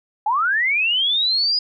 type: linear sweep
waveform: sine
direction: up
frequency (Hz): 803 to 4983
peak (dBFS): -16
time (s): 0.26-1.59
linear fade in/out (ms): 5
effects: none